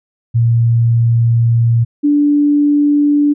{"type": "tone pair in turn", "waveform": "sine", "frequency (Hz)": [116.6, 291.6], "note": ["A#2", "D4"], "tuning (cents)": [1, -12], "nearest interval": "octave + major third", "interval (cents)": 1587, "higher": "second", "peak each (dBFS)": -8, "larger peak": "neither", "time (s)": [[0.34, 1.85], [2.03, 3.34]], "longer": "first", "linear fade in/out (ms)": 20, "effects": []}